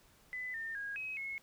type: tone with pitch steps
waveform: sine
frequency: 2005 / 1810 / 1637 / 2550 / 2178 Hz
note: B6 / A6 / G#6 / D#7 / C#7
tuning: +26 / +48 / -25 / +42 / -31 cents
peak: -38 dBFS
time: 0.33-1.38 s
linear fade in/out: 0 ms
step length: 210 ms
effects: pink hiss -65 dBFS RMS until 1.42 s